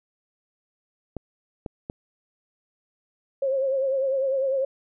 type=clicks; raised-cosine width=2 ms; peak=-18 dBFS; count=3; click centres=1.167 / 1.662 / 1.899 s
type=tone with vibrato; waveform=sine; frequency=537 Hz; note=C5; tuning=45 cents sharp; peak=-21 dBFS; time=3.42-4.65 s; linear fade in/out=5 ms; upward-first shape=triangle; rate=10 Hz; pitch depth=65 cents each way
effects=none